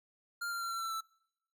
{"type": "tone with pitch steps", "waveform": "square", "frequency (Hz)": [1399, 1383.7, 1368.6, 1353.7, 1338.9, 1324.3], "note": ["F6", "F6", "F6", "E6", "E6", "E6"], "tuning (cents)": [3, -16, -35, 46, 27, 8], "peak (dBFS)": -36, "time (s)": [0.41, 1.01], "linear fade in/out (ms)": 10, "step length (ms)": 100, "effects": ["noise-tail reverb RT60 0.8 s tail -26 dB re dry"]}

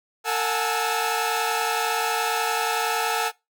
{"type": "tone cluster", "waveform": "sawtooth", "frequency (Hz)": [454.1, 727, 827, 878, 1310], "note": ["A#4", "F#5", "G#5", "A5", "E6"], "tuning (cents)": [-45, -31, -8, -4, -11], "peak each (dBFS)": -25, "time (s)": [0.24, 3.32], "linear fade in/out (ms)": 50, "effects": ["noise-tail reverb RT60 0.2 s tail -20 dB re dry"]}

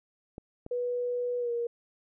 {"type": "clicks", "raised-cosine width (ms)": 2, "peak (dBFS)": -27, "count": 2, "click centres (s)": [0.381, 0.664]}
{"type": "tone with pitch glide", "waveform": "sine", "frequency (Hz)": [489.3, 472.1], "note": ["B4", "A#4"], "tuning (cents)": [-16, 22], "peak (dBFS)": -28, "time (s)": [0.71, 1.67], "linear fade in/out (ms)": 5, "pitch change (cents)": -62, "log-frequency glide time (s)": [1.39, 1.51]}
{"effects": []}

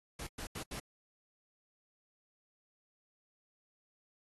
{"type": "noise bursts at uneven times", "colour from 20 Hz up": "pink", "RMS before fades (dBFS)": -43, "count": 4, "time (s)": [[0.19, 0.27], [0.38, 0.47], [0.55, 0.63], [0.71, 0.8]], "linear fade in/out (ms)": 5, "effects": ["AAC 32 kbps"]}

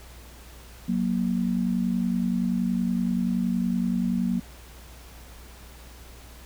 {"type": "tone pair together", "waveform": "sine", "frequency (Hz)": [184.58, 235.2], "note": ["F#3", "A#3"], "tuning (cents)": [-4, 16], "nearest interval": "major third", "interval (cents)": 420, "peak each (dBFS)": -25, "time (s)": [0.88, 4.4], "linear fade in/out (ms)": 10, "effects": ["added 60 Hz sine -45 dBFS peak until 6.45 s", "pink hiss -49 dBFS RMS until 6.45 s"]}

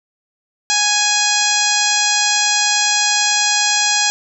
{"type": "harmonic tone", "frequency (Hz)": 830.6, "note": "G#5", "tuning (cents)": 0, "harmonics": [1, 2, 3, 4, 5, 6, 7, 8, 9], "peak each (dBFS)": [-22, -22, -22, -22, -22, -22, -22, -22, -22], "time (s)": [0.7, 4.1], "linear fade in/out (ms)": 0, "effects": []}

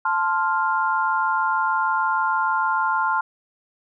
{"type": "chord", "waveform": "sine", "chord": "F major", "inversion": "first", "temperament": "equal", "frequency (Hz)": [880, 1046.5, 1396.9], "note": ["A5", "C6", "F6"], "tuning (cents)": [0, 0, 0], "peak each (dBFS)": -23, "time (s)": [0.05, 3.21], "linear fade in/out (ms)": 5, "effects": []}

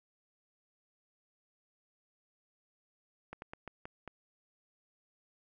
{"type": "slowing click train", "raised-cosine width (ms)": 0.5, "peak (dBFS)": -28, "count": 6, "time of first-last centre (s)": [3.33, 4.077], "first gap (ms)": 91, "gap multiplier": 1.25, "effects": []}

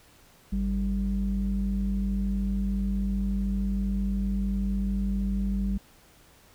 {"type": "tone pair together", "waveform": "sine", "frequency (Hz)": [51.42, 196], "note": ["G#1", "G3"], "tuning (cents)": [-17, 0], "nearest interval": "octave + major seventh", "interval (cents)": 2317, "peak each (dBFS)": -26, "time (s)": [0.52, 5.78], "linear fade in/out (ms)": 10, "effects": ["tanh soft clip ceiling -19 dBFS", "pink hiss -57 dBFS RMS until 6.54 s"]}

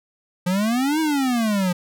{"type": "exponential two-way sweep", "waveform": "square", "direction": "up then down", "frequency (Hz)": [174.61, 322.8, 174.61], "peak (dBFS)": -19, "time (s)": [0.46, 1.73], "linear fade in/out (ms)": 10, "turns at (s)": 1, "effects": []}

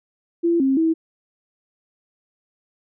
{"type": "tone with pitch steps", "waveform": "sine", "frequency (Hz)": [339.3, 268.1, 324.2], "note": ["F4", "C4", "E4"], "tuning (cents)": [-50, 42, -29], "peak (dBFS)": -15, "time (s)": [0.43, 0.94], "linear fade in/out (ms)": 20, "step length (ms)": 170, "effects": []}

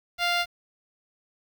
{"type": "tone with notch filter", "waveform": "10% pulse", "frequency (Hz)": 698.5, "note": "F5", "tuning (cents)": 0, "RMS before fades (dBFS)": -25, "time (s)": [0.18, 0.46], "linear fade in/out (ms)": 50, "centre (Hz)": 11000, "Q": 0.82, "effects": ["8-bit"]}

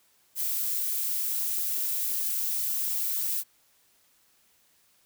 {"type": "noise", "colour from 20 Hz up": "violet", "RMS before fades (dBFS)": -29, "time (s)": [0.35, 3.44], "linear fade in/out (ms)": 50, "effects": ["white hiss -65 dBFS RMS until 5.05 s"]}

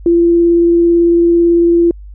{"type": "tone with vibrato", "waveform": "sine", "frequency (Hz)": 341, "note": "F4", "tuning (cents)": -41, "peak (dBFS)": -6, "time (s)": [0.06, 1.91], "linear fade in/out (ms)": 2, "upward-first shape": "triangle", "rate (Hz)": 18, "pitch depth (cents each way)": 10, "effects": ["added 50 Hz sine -29 dBFS peak until 2.14 s"]}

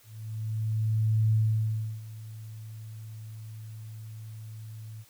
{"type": "tone with ADSR envelope", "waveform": "sine", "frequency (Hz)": 109.6, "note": "A2", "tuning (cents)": -6, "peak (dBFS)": -20, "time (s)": [0.03, 5.05], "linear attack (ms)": 1300, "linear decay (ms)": 680, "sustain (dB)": -19, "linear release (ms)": 47, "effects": ["white hiss -59 dBFS RMS until 5.09 s"]}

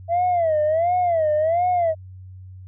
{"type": "tone with vibrato", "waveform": "sine", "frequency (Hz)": 662, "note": "E5", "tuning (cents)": 7, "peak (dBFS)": -15, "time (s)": [0.08, 1.95], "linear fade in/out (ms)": 50, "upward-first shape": "sine", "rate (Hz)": 1.4, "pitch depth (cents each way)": 160, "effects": ["tanh soft clip ceiling -14 dBFS", "added 93 Hz sine -37 dBFS peak until 2.67 s"]}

